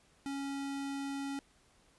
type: tone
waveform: square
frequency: 277.2 Hz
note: C#4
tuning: in tune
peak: -37 dBFS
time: 0.26-1.39 s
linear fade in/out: 0 ms
effects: pink hiss -67 dBFS RMS until 1.98 s + resampled to 24000 Hz